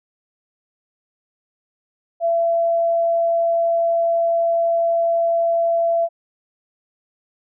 sine tone, 673 Hz, E5, 36 cents sharp, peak -15 dBFS, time 2.2-6.09 s, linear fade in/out 50 ms, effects none

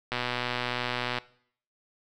click train, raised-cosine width 0.3 ms, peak -13 dBFS, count 132, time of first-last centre 0.12-1.185 s, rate 123 Hz, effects noise-tail reverb RT60 0.6 s tail -20 dB re dry

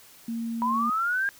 sine tone, 230 Hz, A#3, 23 cents flat, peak -28 dBFS, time 0.28-0.9 s, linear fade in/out 5 ms
sine linear sweep, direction up, 962 to 1629 Hz, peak -23 dBFS, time 0.62-1.29 s, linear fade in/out 0 ms
effects white hiss -52 dBFS RMS until 1.39 s

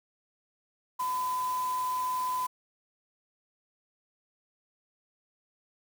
sine tone in noise, 1009 Hz, B5, 37 cents sharp, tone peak -28 dBFS, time 0.99-2.47 s, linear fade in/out 10 ms, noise white, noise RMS -44 dBFS, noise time 0.99-2.47 s, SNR +13 dB, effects none

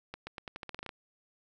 accelerating click train, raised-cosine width 0.3 ms, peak -24 dBFS, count 12, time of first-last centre 0.14-0.892 s, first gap 130 ms, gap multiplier 0.86, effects none

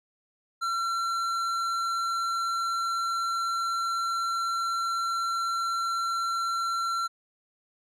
triangle tone with tanh clipping, 1358 Hz, F6, 49 cents flat, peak -28 dBFS, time 0.61-7.08 s, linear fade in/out 20 ms, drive 16 dB, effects none

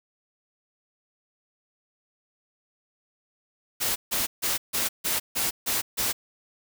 white noise bursts, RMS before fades -26 dBFS, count 8, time 3.8-6.13 s, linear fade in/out 20 ms, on 160 ms, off 150 ms, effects none

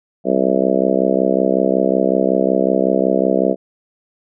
harmonic tone, 65.4 Hz, C2, in tune, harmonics 3 / 4 / 5 / 6 / 7 / 8 / 9 / 10, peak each -21 / -21 / -21 / -21 / -21 / -21 / -21 / -21 dBFS, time 0.24-3.56 s, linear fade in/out 50 ms, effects none

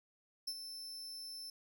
40% pulse tone with ADSR envelope, 5310 Hz, E8, 12 cents sharp, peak -35 dBFS, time 0.47-1.5 s, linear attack 9 ms, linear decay 57 ms, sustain -9 dB, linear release 3 ms, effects none

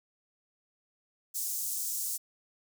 pink high-pass noise, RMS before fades -34 dBFS, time 1.34-2.18 s, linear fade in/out 20 ms, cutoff 6600 Hz, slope 24 dB/octave, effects none

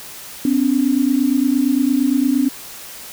sine tone pair together, 255.2 / 283.9 Hz, C4 / C#4, -43 / +41 cents, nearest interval major second, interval 184 cents, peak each -16 dBFS, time 0.45-2.49 s, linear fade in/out 2 ms, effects white hiss -35 dBFS RMS until 3.12 s

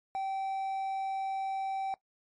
triangle tone, 774 Hz, G5, 22 cents flat, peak -29 dBFS, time 0.15-1.94 s, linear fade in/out 0 ms, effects noise-tail reverb RT60 0.1 s tail -19 dB re dry + MP3 48 kbps

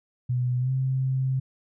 sine tone with pitch glide, 124.5 to 131.67 Hz, B2 to C3, +14 to +11 cents, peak -22 dBFS, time 0.29-1.4 s, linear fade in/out 10 ms, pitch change +97 cents, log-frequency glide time 0.59-0.71 s, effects none

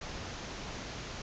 pink low-pass noise, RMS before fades -42 dBFS, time 0.01-1.22 s, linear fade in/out 5 ms, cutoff 6900 Hz, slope 96 dB/octave, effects none

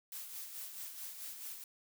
blue noise with tremolo, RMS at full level -44 dBFS, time 0.12-1.64 s, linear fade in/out 2 ms, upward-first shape sine, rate 4.6 Hz, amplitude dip 50%, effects none

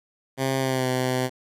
10% pulse tone with pitch glide, 133.3 to 128.02 Hz, C3 to C3, +33 to -37 cents, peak -14 dBFS, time 0.37-1.3 s, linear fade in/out 50 ms, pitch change -70 cents, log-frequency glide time 0.59-0.88 s, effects resampled to 32000 Hz + 9-bit

